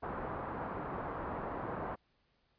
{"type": "low-pass noise", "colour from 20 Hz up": "white", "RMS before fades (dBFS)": -40, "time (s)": [0.02, 1.96], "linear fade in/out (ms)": 20, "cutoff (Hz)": 1200, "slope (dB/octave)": 24, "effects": ["pink hiss -75 dBFS RMS until 2.58 s", "resampled to 11025 Hz"]}